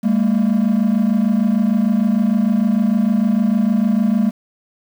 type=tone pair together; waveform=triangle; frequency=201.4 / 228 Hz; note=G3 / A#3; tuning=+47 / -38 cents; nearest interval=major second; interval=215 cents; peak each=-13 dBFS; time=0.03-4.31 s; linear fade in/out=20 ms; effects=tanh soft clip ceiling -6 dBFS + 7-bit